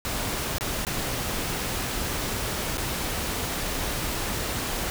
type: noise with dropouts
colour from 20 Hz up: pink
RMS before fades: -29 dBFS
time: 0.05-4.9 s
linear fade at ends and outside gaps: 0 ms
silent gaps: 0.583-0.609 / 0.85-0.868 / 2.772-2.78 s
effects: none